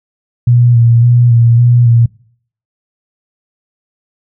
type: tone with vibrato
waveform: sine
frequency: 119.1 Hz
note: A#2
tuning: 38 cents sharp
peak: -4 dBFS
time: 0.47-2.06 s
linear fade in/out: 5 ms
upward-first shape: square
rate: 1.8 Hz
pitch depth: 28 cents each way
effects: noise-tail reverb RT60 0.6 s tail -24 dB re dry